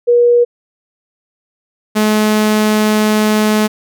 sine / sawtooth tone pair in turn, 480 / 213.8 Hz, B4 / A3, -49 / -49 cents, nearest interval octave + major second, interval 1400 cents, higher first, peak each -6 dBFS, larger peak neither, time 0.07-0.45 / 1.95-3.68 s, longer second, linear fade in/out 20 ms, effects none

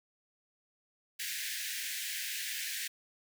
pink high-pass noise, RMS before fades -38 dBFS, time 1.19-2.88 s, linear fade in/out 10 ms, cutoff 1600 Hz, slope 96 dB/octave, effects none

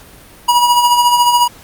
square tone with tremolo, 966 Hz, B5, 39 cents flat, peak -7 dBFS, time 0.48-1.48 s, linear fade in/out 10 ms, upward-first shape sine, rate 14 Hz, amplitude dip 50%, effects pink hiss -40 dBFS RMS until 1.63 s + Opus 48 kbps

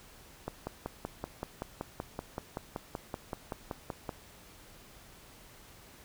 click train, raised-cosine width 1 ms, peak -21 dBFS, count 20, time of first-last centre 0.48-4.092 s, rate 5.26 Hz, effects pink hiss -55 dBFS RMS until 6.04 s

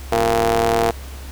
sawtooth ring-modulated tone, 111.1 Hz, A2, 17 cents sharp, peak -8 dBFS, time 0.12-0.91 s, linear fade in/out 5 ms, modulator 576 Hz, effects added 67 Hz sine -31 dBFS peak until 1.31 s + pink hiss -40 dBFS RMS until 1.31 s

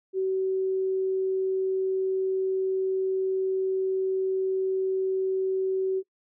sine tone, 379.6 Hz, F#4, 44 cents sharp, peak -23 dBFS, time 0.13-6.03 s, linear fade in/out 50 ms, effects noise-tail reverb RT60 0.1 s tail -21 dB re dry

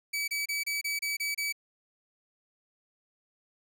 sawtooth tone bursts, 2289 Hz, D7, 45 cents flat, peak -26 dBFS, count 8, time 0.13-1.526 s, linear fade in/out 10 ms, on 150 ms, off 28 ms, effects none

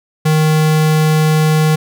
square tone, 155.56 Hz, D#3, in tune, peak -10 dBFS, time 0.25-1.76 s, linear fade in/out 10 ms, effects none

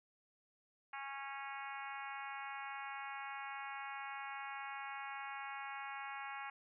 harmonic tone with a mistuned harmonic, 275.1 Hz, C#4, 13 cents flat, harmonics 3 / 4 / 5 / 6 / 7 / 8 / 9 / 10, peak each -48 / -50 / -52 / -52 / -54 / -52 / -55 / -58 dBFS, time 0.93-6.5 s, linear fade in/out 5 ms, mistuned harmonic 10, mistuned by +24 cents, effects none

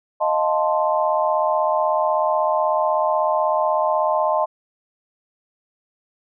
sine chord, F dominant seventh, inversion third, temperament equal, 622.3 / 698.5 / 880 / 1046.5 Hz, Eb5 / F5 / A5 / C6, 0 / 0 / 0 / 0 cents, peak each -20 / -25 / -22 / -23 dBFS, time 0.2-4.46 s, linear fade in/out 20 ms, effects none

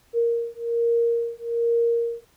sine beating tone pair, 466.2 / 467.4 Hz, A#4 / A#4, 0 / +5 cents, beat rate 1.2 Hz, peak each -23 dBFS, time 0.13-2.25 s, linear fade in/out 50 ms, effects pink hiss -60 dBFS RMS until 2.36 s

